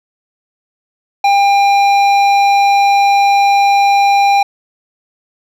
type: tone with hard clipping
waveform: sine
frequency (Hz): 800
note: G5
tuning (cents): +35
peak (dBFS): -9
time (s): 1.24-4.43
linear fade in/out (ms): 5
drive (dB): 11
effects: none